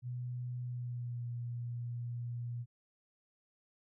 sine tone with pitch glide, 123.47 to 119.82 Hz, B2 to A#2, 0 to +48 cents, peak -37 dBFS, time 0.02-2.66 s, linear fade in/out 50 ms, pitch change -52 cents, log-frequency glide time 0.63-1.27 s, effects none

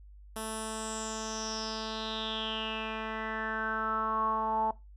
10% pulse tone with low-pass filter sweep, 220 Hz, A3, in tune, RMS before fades -34 dBFS, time 0.36-4.71 s, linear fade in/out 2 ms, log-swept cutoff 11000 to 840 Hz, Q 7.4, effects noise-tail reverb RT60 0.2 s tail -19 dB re dry + added 50 Hz sine -49 dBFS peak until 4.96 s

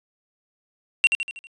triangle tone with echo, 2742 Hz, F7, 32 cents flat, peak -10 dBFS, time 1.04-1.07 s, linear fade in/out 0 ms, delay 80 ms, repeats 5, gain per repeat -6 dB, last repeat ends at 1.47 s, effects resampled to 24000 Hz

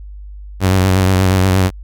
sawtooth tone with vibrato, 93.9 Hz, F#2, 26 cents sharp, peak -6 dBFS, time 0.6-1.71 s, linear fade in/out 50 ms, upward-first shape sine, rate 8.4 Hz, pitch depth 43 cents each way, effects added 50 Hz sine -29 dBFS peak until 1.83 s

